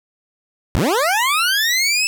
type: linear sweep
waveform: 20% pulse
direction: up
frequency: 40.97 to 2642 Hz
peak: -10 dBFS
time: 0.75-2.07 s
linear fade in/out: 0 ms
effects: none